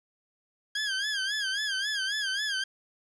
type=tone with vibrato; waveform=20% pulse; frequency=1626 Hz; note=G#6; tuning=37 cents flat; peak=-23 dBFS; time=0.75-2.64 s; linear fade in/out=5 ms; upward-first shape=sine; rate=3.7 Hz; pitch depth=110 cents each way; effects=resampled to 22050 Hz + 9-bit